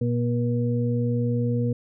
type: harmonic tone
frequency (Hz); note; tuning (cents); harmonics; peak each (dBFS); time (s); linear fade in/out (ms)
120; B2; -49; 1 / 2 / 4; -23 / -26 / -29; 0.01-1.73; 5
effects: none